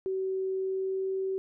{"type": "tone with pitch glide", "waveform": "sine", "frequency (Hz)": [380, 382.4], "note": ["F#4", "G4"], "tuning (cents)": [46, -43], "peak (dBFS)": -28, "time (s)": [0.06, 1.38], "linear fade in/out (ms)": 0, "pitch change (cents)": 11, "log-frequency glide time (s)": [0.52, 1.1], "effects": []}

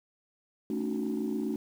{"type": "chord", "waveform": "sine", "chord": "D# half-diminished seventh", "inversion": "second", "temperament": "equal with one note detuned", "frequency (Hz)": [220, 277.2, 304.5, 370], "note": ["A3", "C#4", "D#4", "F#4"], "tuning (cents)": [0, 0, -37, 0], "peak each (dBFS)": [-32, -34, -34, -35], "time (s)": [0.7, 1.56], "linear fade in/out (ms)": 2, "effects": ["tanh soft clip ceiling -23 dBFS", "9-bit"]}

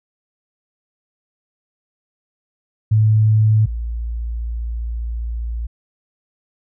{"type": "tone pair in turn", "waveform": "sine", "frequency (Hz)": [108.5, 57.48], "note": ["A2", "A#1"], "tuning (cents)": [-24, -24], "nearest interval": "major seventh", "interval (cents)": 1100, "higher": "first", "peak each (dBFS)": [-10, -21], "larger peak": "first", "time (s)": [[2.91, 3.66], [3.66, 5.67]], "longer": "second", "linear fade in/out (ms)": 10, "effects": []}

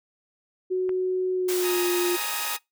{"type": "tone with pitch glide", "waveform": "sine", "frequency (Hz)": [370, 353.5], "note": ["F#4", "F4"], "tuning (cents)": [0, 21], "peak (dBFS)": -22, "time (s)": [0.7, 2.17], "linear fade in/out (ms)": 20, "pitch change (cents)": -79, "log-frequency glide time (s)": [1.34, 1.84]}
{"type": "click", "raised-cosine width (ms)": 0.5, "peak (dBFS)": -24, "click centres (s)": 0.893}
{"type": "high-pass noise", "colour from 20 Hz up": "white", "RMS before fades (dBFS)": -31, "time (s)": [1.48, 2.57], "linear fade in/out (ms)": 10, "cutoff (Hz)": 370, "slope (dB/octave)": 24}
{"type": "chord", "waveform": "15% pulse", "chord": "Ab suspended second", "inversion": "none", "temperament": "equal with one note detuned", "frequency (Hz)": [830.6, 932.3, 1256.8], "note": ["Ab5", "Bb5", "Eb6"], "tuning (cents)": [0, 0, 17], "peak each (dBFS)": [-31, -29, -27], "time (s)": [1.61, 2.59], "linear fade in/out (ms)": 50}
{"effects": ["noise-tail reverb RT60 0.2 s tail -25 dB re dry"]}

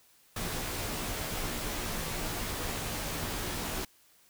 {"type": "noise with comb filter", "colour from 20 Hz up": "pink", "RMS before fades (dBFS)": -35, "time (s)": [0.36, 3.85], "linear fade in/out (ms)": 5, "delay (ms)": 15, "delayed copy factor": -0.65, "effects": ["white hiss -63 dBFS RMS until 4.29 s"]}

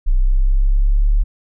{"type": "linear sweep", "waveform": "sine", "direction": "up", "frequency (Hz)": [31.22, 36.71], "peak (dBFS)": -10, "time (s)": [0.06, 1.24], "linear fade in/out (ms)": 20, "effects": []}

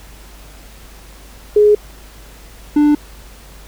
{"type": "tone pair in turn", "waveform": ["sine", "triangle"], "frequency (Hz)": [418.3, 295.8], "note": ["G#4", "D4"], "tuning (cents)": [12, 13], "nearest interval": "tritone", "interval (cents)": 599, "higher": "first", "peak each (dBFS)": -6, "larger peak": "neither", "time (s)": [[1.56, 1.75], [2.76, 2.95]], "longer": "neither", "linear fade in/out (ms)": 5, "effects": ["added 50 Hz sine -38 dBFS peak until 3.67 s", "pink hiss -42 dBFS RMS until 3.67 s"]}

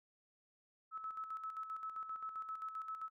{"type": "tone with tremolo", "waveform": "sine", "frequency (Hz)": 1300, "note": "E6", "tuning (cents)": -24, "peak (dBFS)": -40, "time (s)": [0.91, 3.1], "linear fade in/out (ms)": 50, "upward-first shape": "square", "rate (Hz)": 7.6, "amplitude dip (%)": 55, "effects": []}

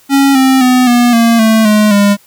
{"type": "tone with pitch steps", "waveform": "square", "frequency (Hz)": [275.6, 263.8, 252.4, 241.6, 231.2, 221.3, 211.8, 202.7], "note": ["C#4", "C4", "B3", "B3", "A#3", "A3", "G#3", "G#3"], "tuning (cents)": [-10, 14, 38, -38, -14, 10, 34, -42], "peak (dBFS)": -6, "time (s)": [0.09, 2.17], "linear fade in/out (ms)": 50, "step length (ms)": 260, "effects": ["white hiss -46 dBFS RMS until 2.26 s"]}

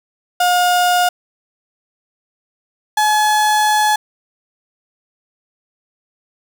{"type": "tone pair in turn", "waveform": "35% pulse", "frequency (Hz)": [715, 850.3], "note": ["F5", "G#5"], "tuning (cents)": [41, 41], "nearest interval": "minor third", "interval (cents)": 300, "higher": "second", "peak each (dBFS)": [-10, -10], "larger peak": "neither", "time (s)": [[0.4, 1.09], [2.97, 3.96]], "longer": "second", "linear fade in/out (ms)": 5, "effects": []}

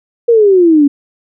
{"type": "exponential sweep", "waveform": "sine", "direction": "down", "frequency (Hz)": [481.3, 277.2], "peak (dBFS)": -4, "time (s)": [0.28, 0.88], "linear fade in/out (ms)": 10, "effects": []}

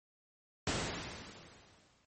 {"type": "noise with exponential decay", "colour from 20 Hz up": "pink", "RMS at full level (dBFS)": -32, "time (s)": [0.67, 2.05], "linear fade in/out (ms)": 2, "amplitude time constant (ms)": 300, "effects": ["high-pass 60 Hz 12 dB/octave", "MP3 32 kbps"]}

